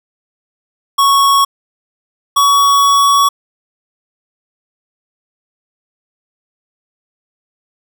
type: tone pair in turn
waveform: square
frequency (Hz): 1108.7 / 1124.8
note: C#6 / C#6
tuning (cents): 0 / +25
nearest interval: unison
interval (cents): 25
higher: second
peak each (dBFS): -8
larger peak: neither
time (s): 0.98-1.45 / 2.36-3.29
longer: second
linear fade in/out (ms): 10
effects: none